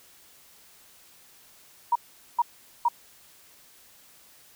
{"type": "tone bursts", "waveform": "sine", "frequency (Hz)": 949, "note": "A#5", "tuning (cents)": 31, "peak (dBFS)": -18, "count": 3, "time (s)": [1.92, 2.885], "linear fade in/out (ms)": 5, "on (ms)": 35, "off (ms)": 430, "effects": ["white hiss -55 dBFS RMS until 4.55 s"]}